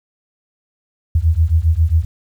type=beating tone pair; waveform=sine; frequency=77.6 / 85 Hz; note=D#2 / F2; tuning=-4 / -46 cents; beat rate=7.4 Hz; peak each=-14 dBFS; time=1.15-2.05 s; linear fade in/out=5 ms; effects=8-bit